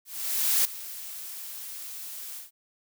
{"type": "noise with ADSR envelope", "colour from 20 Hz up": "blue", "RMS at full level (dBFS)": -22, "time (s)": [0.05, 2.51], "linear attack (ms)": 600, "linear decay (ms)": 4, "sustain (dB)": -17, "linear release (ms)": 140, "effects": []}